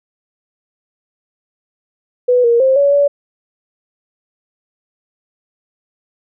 sine tone with pitch steps, 495.1 / 469.5 / 528 / 565 / 571 Hz, B4 / A#4 / C5 / C#5 / D5, +4 / +12 / +16 / +33 / -49 cents, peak -8 dBFS, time 2.28-3.08 s, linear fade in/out 10 ms, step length 160 ms, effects none

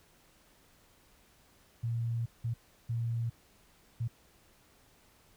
sine tone bursts at uneven times, 116.4 Hz, A#2, 2 cents flat, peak -30 dBFS, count 4, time 1.83-2.26 / 2.44-2.54 / 2.89-3.3 / 4-4.08 s, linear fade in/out 10 ms, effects pink hiss -64 dBFS RMS until 5.36 s

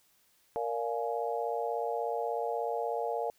sine chord, Bb dominant seventh, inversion none, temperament just, 466.2 / 582.7 / 699.2 / 839.1 Hz, Bb4 / D5 / F5 / Ab5, 0 / -14 / +2 / +18 cents, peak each -34 / -38 / -35 / -37 dBFS, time 0.56-3.3 s, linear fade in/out 0 ms, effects white hiss -68 dBFS RMS until 3.38 s

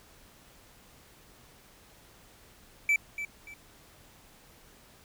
triangle tone with echo, 2318 Hz, D7, 23 cents flat, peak -20 dBFS, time 2.89-2.96 s, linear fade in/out 2 ms, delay 290 ms, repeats 2, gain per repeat -11 dB, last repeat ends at 3.54 s, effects pink hiss -57 dBFS RMS until 5.04 s

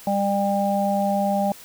harmonic tone, 199.6 Hz, G3, 32 cents sharp, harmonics 1 / 3 / 4, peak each -23 / -24 / -23 dBFS, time 0.07-1.52 s, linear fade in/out 2 ms, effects white hiss -44 dBFS RMS until 1.64 s

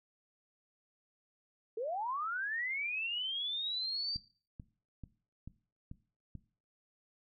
sine linear sweep, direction up, 420.7 to 4699 Hz, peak -34 dBFS, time 1.77-4.17 s, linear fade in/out 5 ms
click train, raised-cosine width 5 ms, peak -33 dBFS, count 6, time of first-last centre 4.16-6.353 s, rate 2.28 Hz
effects noise-tail reverb RT60 0.4 s tail -17 dB re dry

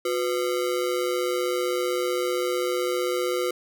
square ring-modulated tone, 429.8 Hz, A4, 41 cents flat, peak -21 dBFS, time 0.05-3.51 s, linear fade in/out 5 ms, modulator 67.8 Hz, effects none

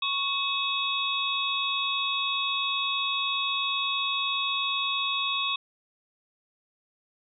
sine tone cluster, 1105 / 2577 / 3401 / 3737 Hz, C#6 / E7 / G#7 / A#7, -6 / -40 / +40 / +4 cents, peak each -31 dBFS, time 0.02-5.56 s, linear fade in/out 5 ms, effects none

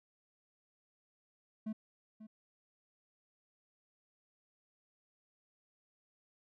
triangle tone with echo, 217.2 Hz, A3, 22 cents flat, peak -34 dBFS, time 1.66-1.73 s, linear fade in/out 10 ms, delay 540 ms, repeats 1, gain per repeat -13 dB, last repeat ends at 2.27 s, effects none

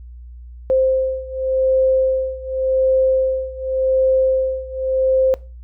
sine beating tone pair, 523.3 / 524.18 Hz, C5 / C5, 0 / +3 cents, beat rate 0.88 Hz, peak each -17 / -19 dBFS, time 0.7-5.34 s, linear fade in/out 0 ms, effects noise-tail reverb RT60 0.3 s tail -20 dB re dry + added 60 Hz sine -34 dBFS peak until 5.63 s

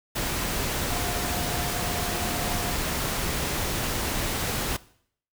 sine tone in noise, 710 Hz, F5, 28 cents sharp, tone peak -35 dBFS, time 0.9-2.75 s, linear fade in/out 10 ms, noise pink, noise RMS -28 dBFS, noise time 0.15-4.77 s, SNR -10 dB, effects noise-tail reverb RT60 0.6 s tail -19 dB re dry

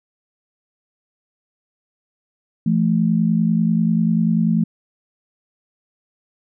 sine tone pair together, 169.86 / 220.1 Hz, F3 / A3, -48 / +1 cents, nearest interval major third, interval 449 cents, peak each -17 dBFS, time 2.66-4.64 s, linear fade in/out 5 ms, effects none

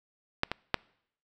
clicks, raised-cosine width 0.3 ms, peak -9 / -14 / -7 dBFS, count 3, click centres 0.434 / 0.516 / 0.743 s, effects noise-tail reverb RT60 0.7 s tail -26 dB re dry

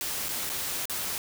white noise with dropouts, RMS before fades -32 dBFS, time 0.01-1.18 s, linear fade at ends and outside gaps 0 ms, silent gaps 0.285-0.29 / 0.493-0.499 / 0.855-0.897 s, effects none

